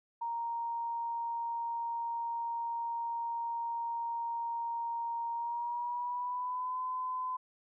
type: tone with pitch glide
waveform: sine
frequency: 932.3 to 1016.7 Hz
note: A#5 to B5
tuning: 0 to +50 cents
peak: -33 dBFS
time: 0.21-7.37 s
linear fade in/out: 10 ms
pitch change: +150 cents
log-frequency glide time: 5.33-6.79 s
effects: none